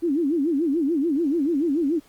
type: tone with vibrato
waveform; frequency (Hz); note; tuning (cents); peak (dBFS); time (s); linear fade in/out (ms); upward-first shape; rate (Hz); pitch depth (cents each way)
sine; 305.9; D#4; -29; -19; 0.02-2; 20; sine; 6.9; 230
effects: pink hiss -56 dBFS RMS until 2.08 s + Opus 24 kbps